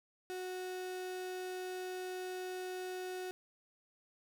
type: tone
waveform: 35% pulse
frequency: 368.1 Hz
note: F#4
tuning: 9 cents flat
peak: -38 dBFS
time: 0.3-3.31 s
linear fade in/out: 0 ms
effects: none

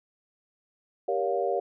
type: chord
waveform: sine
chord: G half-diminished seventh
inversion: none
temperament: just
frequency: 392 / 470.4 / 564.5 / 705.6 Hz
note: G4 / Bb4 / Db5 / F5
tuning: 0 / +16 / +31 / +18 cents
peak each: -30 dBFS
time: 1.08-1.6 s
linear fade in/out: 5 ms
effects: none

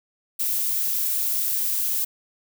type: noise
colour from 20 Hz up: violet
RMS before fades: -24 dBFS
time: 0.39-2.05 s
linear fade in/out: 10 ms
effects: none

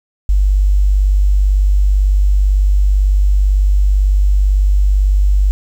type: tone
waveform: sine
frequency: 49 Hz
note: G1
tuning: in tune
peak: -8 dBFS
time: 0.29-5.51 s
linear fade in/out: 0 ms
effects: 7-bit

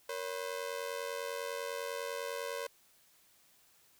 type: ring-modulated tone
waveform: sawtooth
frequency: 514 Hz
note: C5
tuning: 31 cents flat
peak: -30 dBFS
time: 0.09-2.67 s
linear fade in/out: 5 ms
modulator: 45 Hz
effects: white hiss -66 dBFS RMS until 3.99 s

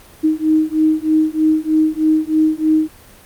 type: beating tone pair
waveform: sine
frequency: 311.1 / 314.3 Hz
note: D#4 / D#4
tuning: 0 / +18 cents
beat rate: 3.2 Hz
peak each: -15 dBFS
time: 0.23-2.89 s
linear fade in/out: 20 ms
effects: pink hiss -43 dBFS RMS until 3.25 s + Opus 32 kbps

